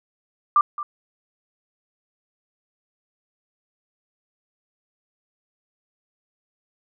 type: tone with echo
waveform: sine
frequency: 1184 Hz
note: D6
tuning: 14 cents sharp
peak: -12 dBFS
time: 0.56-0.61 s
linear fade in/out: 2 ms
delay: 220 ms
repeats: 1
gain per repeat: -14 dB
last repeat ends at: 0.83 s
effects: none